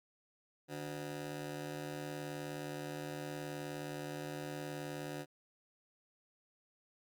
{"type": "ring-modulated tone", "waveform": "20% pulse", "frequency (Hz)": 220, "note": "A3", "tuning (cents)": 0, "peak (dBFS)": -33, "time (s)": [0.68, 5.26], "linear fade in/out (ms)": 50, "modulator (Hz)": 70.4, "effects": ["Opus 48 kbps"]}